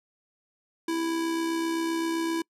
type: tone with amplitude modulation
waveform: square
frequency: 330.2 Hz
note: E4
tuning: 3 cents sharp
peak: -25 dBFS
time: 0.88-2.42 s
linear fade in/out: 5 ms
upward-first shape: sine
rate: 67.7 Hz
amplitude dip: 35%
effects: noise-tail reverb RT60 0.1 s tail -26 dB re dry + low-pass 12000 Hz 12 dB/octave